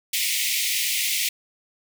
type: high-pass noise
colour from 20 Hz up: pink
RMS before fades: -24 dBFS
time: 0.13-1.29 s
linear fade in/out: 5 ms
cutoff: 2000 Hz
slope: 96 dB/octave
effects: none